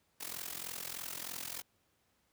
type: noise with amplitude modulation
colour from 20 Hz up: white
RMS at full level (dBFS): -39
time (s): 0.2-1.62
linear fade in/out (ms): 10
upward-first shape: sine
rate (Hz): 43.2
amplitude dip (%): 85
effects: pink hiss -75 dBFS RMS until 2.32 s + high-pass 60 Hz 12 dB/octave